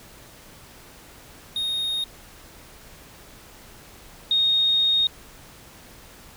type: tone pair in turn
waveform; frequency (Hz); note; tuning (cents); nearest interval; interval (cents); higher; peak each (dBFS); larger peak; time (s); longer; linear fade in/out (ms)
triangle / sine; 3715 / 3715; A#7 / A#7; -7 / -7; unison; 0; neither; -22 / -17; second; 1.56-2.04 / 4.31-5.07; second; 2
effects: pink hiss -47 dBFS RMS until 6.36 s